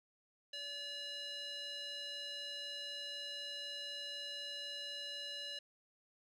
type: tone with band-pass filter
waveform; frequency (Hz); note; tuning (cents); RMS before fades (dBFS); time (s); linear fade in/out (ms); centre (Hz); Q
square; 574; D5; -40; -45; 0.53-5.59; 5; 3500; 7.4
effects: none